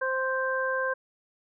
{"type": "harmonic tone", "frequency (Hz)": 523.3, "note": "C5", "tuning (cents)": 0, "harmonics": [1, 2, 3], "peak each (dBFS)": [-29, -32, -29], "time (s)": [0.01, 0.94], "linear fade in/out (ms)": 10, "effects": []}